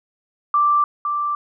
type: tone pair in turn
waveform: sine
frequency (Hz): 1174.7 / 1174.7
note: D6 / D6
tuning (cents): 0 / 0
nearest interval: unison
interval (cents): 0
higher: neither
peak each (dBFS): -13 / -19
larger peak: first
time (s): 0.54-0.84 / 1.05-1.35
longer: neither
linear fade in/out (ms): 2
effects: none